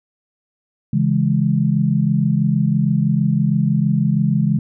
sine chord, C# minor, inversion none, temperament equal, 138.59 / 164.81 / 207.7 Hz, C#3 / E3 / G#3, 0 / 0 / 0 cents, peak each -18 dBFS, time 0.93-4.59 s, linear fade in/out 5 ms, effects none

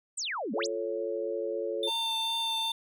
sine exponential two-way sweep, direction down then up, 8870 to 196 to 8870 Hz, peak -31 dBFS, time 0.17-0.67 s, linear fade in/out 10 ms, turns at 0.53 s
sine chord, F augmented, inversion none, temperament equal, 349.2 / 440 / 554.4 Hz, F4 / A4 / C#5, 0 / 0 / 0 cents, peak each -36 / -33 / -34 dBFS, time 0.53-1.9 s, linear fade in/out 20 ms
triangle tone, 3571 Hz, A7, 25 cents sharp, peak -28 dBFS, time 1.83-2.72 s, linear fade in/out 2 ms
square tone with vibrato, 905 Hz, A5, 48 cents sharp, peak -35 dBFS, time 1.87-2.72 s, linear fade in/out 10 ms, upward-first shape triangle, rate 2.5 Hz, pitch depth 22 cents each way
effects none

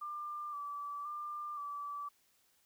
sine tone with vibrato, 1174.7 Hz, D6, in tune, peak -39 dBFS, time 0.01-2.09 s, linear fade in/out 10 ms, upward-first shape square, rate 0.96 Hz, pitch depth 28 cents each way, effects white hiss -72 dBFS RMS until 2.65 s

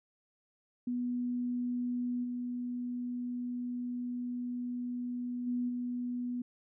sine tone with level steps, 245.2 Hz, B3, 12 cents flat, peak -31 / -34 / -30 / -33 dBFS, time 0.87-6.42 s, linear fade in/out 5 ms, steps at 2.23 / 5.46 / 5.68 s, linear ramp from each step 20 ms, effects none

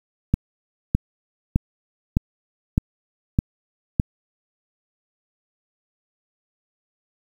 click train, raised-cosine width 5 ms, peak -4 dBFS, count 7, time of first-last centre 0.34-3.999 s, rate 1.64 Hz, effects 7-bit

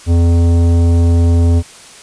triangle tone with tanh clipping, 84.9 Hz, F2, 48 cents flat, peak -9 dBFS, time 0.06-1.63 s, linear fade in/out 50 ms, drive 18 dB, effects white hiss -37 dBFS RMS until 2.02 s + resampled to 22050 Hz

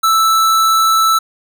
square tone, 1318.5 Hz, E6, in tune, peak -10 dBFS, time 0.03-1.19 s, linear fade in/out 10 ms, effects none

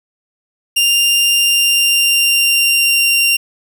sawtooth tone with pitch glide, 2794 to 2771 Hz, F7 to F7, 0 to -14 cents, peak -7 dBFS, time 0.76-3.37 s, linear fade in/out 10 ms, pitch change -14 cents, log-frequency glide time 1.34-3.06 s, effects none

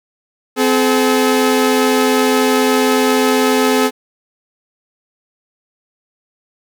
sawtooth tone pair together, 257.9 / 428 Hz, C4 / A4, -25 / -48 cents, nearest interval major sixth, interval 877 cents, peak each -10 dBFS, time 0.56-3.91 s, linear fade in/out 50 ms, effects none

